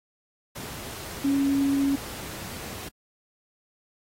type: tone in noise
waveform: sine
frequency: 277.2 Hz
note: C#4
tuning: in tune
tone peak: -20 dBFS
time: 1.24-1.96 s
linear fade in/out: 10 ms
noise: pink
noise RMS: -38 dBFS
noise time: 0.55-2.89 s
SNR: +15 dB
effects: high-pass 60 Hz 12 dB/octave + AAC 48 kbps